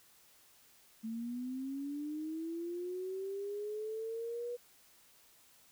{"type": "linear sweep", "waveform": "sine", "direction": "up", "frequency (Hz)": [220, 486.9], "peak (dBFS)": -37, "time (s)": [1.03, 4.57], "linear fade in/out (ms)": 20, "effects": ["white hiss -64 dBFS RMS until 5.71 s"]}